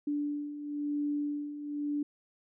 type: beating tone pair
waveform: sine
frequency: 291.3 / 292.3 Hz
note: D4 / D4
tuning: -14 / -8 cents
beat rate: 1 Hz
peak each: -38 / -32 dBFS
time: 0.07-2.03 s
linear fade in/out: 5 ms
effects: none